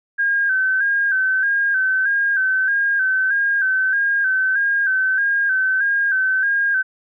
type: tone with vibrato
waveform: sine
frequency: 1576 Hz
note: G6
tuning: 9 cents sharp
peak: -15 dBFS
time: 0.18-6.83 s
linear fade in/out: 20 ms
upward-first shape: square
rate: 1.6 Hz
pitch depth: 49 cents each way
effects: none